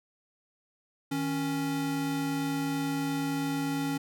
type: tone pair together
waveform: square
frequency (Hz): 156.55 / 277.2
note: D#3 / C#4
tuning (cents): +11 / 0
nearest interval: minor seventh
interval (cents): 989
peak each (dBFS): -36 / -30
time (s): 1.11-3.98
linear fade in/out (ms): 10
effects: none